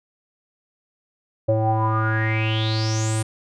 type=tone with low-pass filter sweep; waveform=square; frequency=110 Hz; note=A2; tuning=in tune; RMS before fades=-21 dBFS; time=1.48-3.23 s; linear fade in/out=10 ms; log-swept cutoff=550 to 9400 Hz; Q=9.4; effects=none